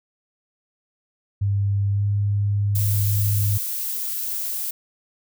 sine tone with pitch glide, 100 to 101.75 Hz, G2 to G#2, +35 to -35 cents, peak -18 dBFS, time 1.41-3.58 s, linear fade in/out 10 ms, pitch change +30 cents, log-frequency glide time 1.92-2.03 s
violet noise, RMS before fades -27 dBFS, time 2.75-4.71 s, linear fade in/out 5 ms
effects none

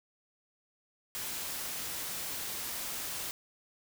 white noise, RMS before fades -38 dBFS, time 1.15-3.31 s, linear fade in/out 0 ms, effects none

